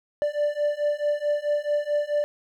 triangle beating tone pair, 586 / 590.6 Hz, D5 / D5, -4 / +10 cents, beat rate 4.6 Hz, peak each -24 / -23 dBFS, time 0.22-2.24 s, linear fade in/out 0 ms, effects none

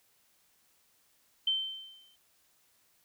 sine tone with exponential decay, 3100 Hz, G7, 20 cents flat, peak -24 dBFS, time 1.47-2.16 s, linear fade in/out 5 ms, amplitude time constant 150 ms, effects white hiss -69 dBFS RMS until 3.04 s

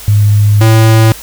sine / square tone pair in turn, 103.83 / 111.37 Hz, G#2 / A2, 0 / +21 cents, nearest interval minor second, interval 121 cents, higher second, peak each -4 dBFS, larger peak neither, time 0.08-0.61 / 0.61-1.12 s, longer first, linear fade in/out 0 ms, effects added 50 Hz sine -35 dBFS peak until 1.22 s + white hiss -29 dBFS RMS until 1.22 s

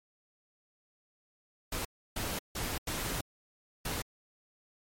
pink noise bursts at uneven times, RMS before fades -35 dBFS, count 5, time 1.72-1.85 / 2.16-2.39 / 2.55-2.78 / 2.87-3.21 / 3.85-4.02 s, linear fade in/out 5 ms, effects MP3 64 kbps

